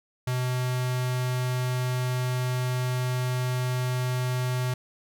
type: tone with notch filter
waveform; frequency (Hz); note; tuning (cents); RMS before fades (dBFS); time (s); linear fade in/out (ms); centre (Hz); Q
square; 126.2; B2; +38; -27; 0.27-4.74; 5; 270; 0.85
effects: none